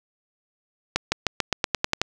accelerating click train, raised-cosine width 0.2 ms, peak -3 dBFS, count 10, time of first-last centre 0.96-2.016 s, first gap 160 ms, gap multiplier 0.92, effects none

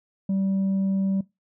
sine tone with tanh clipping, 193.5 Hz, G3, 22 cents flat, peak -22 dBFS, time 0.29-1.21 s, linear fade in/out 5 ms, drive 3 dB, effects noise-tail reverb RT60 0.2 s tail -20 dB re dry

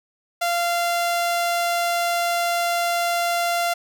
sawtooth tone, 691 Hz, F5, 19 cents flat, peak -16 dBFS, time 0.41-3.74 s, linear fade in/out 10 ms, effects none

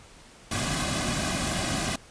pink noise with comb filter, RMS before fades -28 dBFS, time 0.51-1.96 s, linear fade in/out 5 ms, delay 2.2 ms, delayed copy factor -0.7, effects pink hiss -51 dBFS RMS until 2.1 s + resampled to 22050 Hz

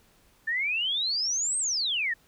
sine exponential two-way sweep, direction up then down, 1753 to 8540 to 1753 Hz, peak -25 dBFS, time 0.47-2.14 s, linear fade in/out 10 ms, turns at 1.58 s, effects pink hiss -62 dBFS RMS until 2.27 s

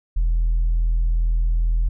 sine tone, 41.2 Hz, E1, in tune, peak -14 dBFS, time 0.16-1.89 s, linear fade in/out 10 ms, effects tanh soft clip ceiling -14 dBFS

